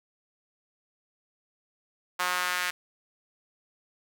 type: tone with high-pass filter sweep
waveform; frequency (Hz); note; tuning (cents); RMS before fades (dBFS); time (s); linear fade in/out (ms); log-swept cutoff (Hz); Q
sawtooth; 179.9; F#3; -48; -29; 2.19-2.71; 10; 1100 to 1700; 1.7
effects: none